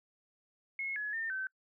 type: tone with pitch steps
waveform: sine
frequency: 2172 / 1694 / 1810 / 1538 Hz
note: C#7 / G#6 / A6 / G6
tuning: -36 / +34 / +48 / -33 cents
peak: -34 dBFS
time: 0.79-1.47 s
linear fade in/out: 2 ms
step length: 170 ms
effects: noise-tail reverb RT60 0.1 s tail -25 dB re dry